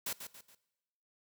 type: noise with echo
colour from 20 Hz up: white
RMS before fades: -37 dBFS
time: 0.06-0.13 s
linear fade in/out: 5 ms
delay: 140 ms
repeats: 3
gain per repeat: -8 dB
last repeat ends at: 0.55 s
effects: noise-tail reverb RT60 1.0 s tail -20 dB re dry + high-pass 100 Hz 12 dB/octave